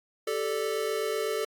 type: chord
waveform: square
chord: G suspended second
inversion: none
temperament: equal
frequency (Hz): 392 / 440 / 587.3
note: G4 / A4 / D5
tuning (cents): 0 / 0 / 0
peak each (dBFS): -35 / -30 / -36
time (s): 0.27-1.45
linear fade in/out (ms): 5
effects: AAC 64 kbps